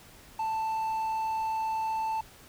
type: tone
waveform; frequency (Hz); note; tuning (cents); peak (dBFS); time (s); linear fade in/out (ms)
triangle; 884; A5; +8; -26; 0.39-2.21; 5
effects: pink hiss -53 dBFS RMS until 2.48 s